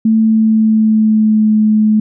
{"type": "tone with pitch glide", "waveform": "sine", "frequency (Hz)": [221.3, 214.9], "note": ["A3", "A3"], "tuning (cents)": [10, -41], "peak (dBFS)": -7, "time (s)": [0.05, 2], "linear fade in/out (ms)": 5, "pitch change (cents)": -51, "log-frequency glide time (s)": [0.18, 1.55], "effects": []}